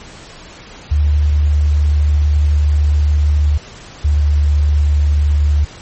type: tone pair in turn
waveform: sine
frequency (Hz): 74 / 73.49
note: D2 / D2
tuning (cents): +14 / +2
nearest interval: unison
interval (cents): 12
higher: first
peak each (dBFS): -9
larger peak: neither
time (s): 0.91-3.58 / 4.04-5.65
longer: first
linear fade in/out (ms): 10
effects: pink hiss -36 dBFS RMS until 5.81 s + MP3 32 kbps